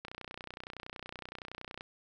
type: click train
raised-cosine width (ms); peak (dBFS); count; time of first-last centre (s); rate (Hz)
0.3; -26; 55; 0.05-1.809; 30.7
effects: none